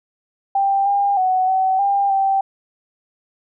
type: tone with pitch steps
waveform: sine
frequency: 788 / 803 / 745 / 758 / 798 / 779 Hz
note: G5 / G5 / F#5 / F#5 / G5 / G5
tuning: +9 / +41 / +12 / +42 / +31 / -11 cents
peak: -14 dBFS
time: 0.55-2.41 s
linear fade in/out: 5 ms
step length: 310 ms
effects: none